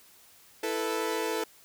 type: chord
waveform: sawtooth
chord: E suspended fourth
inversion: none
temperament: equal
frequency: 329.6 / 440 / 493.9 Hz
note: E4 / A4 / B4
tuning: 0 / 0 / 0 cents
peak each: -31 / -27 / -31 dBFS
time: 0.63-1.44 s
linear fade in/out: 5 ms
effects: white hiss -57 dBFS RMS until 1.64 s